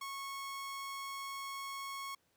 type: tone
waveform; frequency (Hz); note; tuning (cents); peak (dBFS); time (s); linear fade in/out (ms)
sawtooth; 1099; C#6; -15; -37; 0.01-2.15; 5
effects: pink hiss -75 dBFS RMS until 2.36 s + high-pass 100 Hz 12 dB/octave